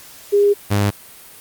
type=tone pair in turn; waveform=sine / sawtooth; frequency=406.7 / 101.67 Hz; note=G#4 / G#2; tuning=-36 / -36 cents; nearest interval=2 octaves; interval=2400 cents; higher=first; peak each=-10 dBFS; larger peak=neither; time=0.32-0.54 / 0.7-0.91 s; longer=first; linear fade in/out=20 ms; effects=white hiss -41 dBFS RMS until 1.4 s + Opus 48 kbps